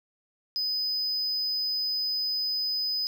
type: tone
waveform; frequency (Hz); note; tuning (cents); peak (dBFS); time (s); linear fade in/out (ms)
triangle; 5010; D#8; +11; -25; 0.56-3.07; 0
effects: none